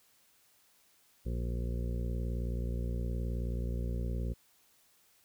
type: harmonic tone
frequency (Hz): 59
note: A#1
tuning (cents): +22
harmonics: 1 / 2 / 3 / 4 / 6 / 7 / 8 / 9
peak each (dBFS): -33 / -39 / -43 / -45 / -49 / -50 / -51 / -52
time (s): 1.25-4.34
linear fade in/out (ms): 20
effects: white hiss -67 dBFS RMS until 5.24 s